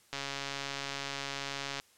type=click train; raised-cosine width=0.2 ms; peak=-19 dBFS; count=233; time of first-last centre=0.13-1.799 s; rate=139 Hz; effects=white hiss -64 dBFS RMS until 1.97 s + low-pass 11000 Hz 12 dB/octave